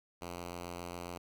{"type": "tone", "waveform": "5% pulse", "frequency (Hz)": 87.31, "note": "F2", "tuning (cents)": 0, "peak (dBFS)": -30, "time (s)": [0.21, 1.18], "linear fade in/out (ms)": 10, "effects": []}